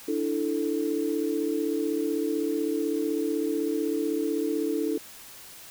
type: chord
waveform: sine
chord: D suspended second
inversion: none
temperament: equal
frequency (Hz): 293.7 / 329.6 / 440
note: D4 / E4 / A4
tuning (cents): 0 / 0 / 0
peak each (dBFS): -29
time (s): 0.08-4.98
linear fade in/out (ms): 5
effects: white hiss -46 dBFS RMS until 5.7 s